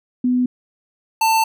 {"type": "tone pair in turn", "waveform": ["sine", "square"], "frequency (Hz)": [249.4, 890.6], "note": ["B3", "A5"], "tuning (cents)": [17, 21], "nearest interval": "octave + minor seventh", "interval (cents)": 2204, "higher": "second", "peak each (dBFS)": -14, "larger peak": "neither", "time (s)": [[0.24, 0.46], [1.21, 1.44]], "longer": "second", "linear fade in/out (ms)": 5, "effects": []}